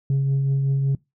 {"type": "tone with tremolo", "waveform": "sine", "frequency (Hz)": 137, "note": "C#3", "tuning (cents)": -20, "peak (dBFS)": -14, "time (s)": [0.1, 0.95], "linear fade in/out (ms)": 2, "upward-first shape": "triangle", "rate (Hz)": 5.3, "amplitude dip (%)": 35, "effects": ["noise-tail reverb RT60 0.2 s tail -24 dB re dry", "tanh soft clip ceiling -16 dBFS"]}